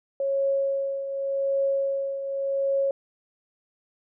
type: tone with tremolo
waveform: sine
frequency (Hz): 549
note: C#5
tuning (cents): -17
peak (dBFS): -20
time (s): 0.2-2.91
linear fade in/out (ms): 2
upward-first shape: triangle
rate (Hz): 0.87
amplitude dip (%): 65
effects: none